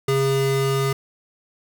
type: tone pair together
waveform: square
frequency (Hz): 136.02 / 407.6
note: C#3 / G#4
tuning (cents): -32 / -32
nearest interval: octave + perfect fifth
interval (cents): 1900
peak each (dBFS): -22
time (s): 0.08-0.93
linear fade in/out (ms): 5
effects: none